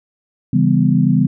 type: chord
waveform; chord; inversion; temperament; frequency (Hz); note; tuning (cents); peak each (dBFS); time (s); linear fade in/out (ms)
sine; C# half-diminished seventh; none; just; 138.59 / 166.31 / 199.57 / 249.5; C#3 / E3 / G3 / B3; 0 / +16 / +31 / +18; -16; 0.53-1.27; 5
effects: none